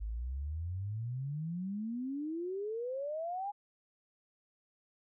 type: exponential sweep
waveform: sine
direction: up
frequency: 50.8 to 830.6 Hz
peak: -35 dBFS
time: 0-3.52 s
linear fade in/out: 20 ms
effects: none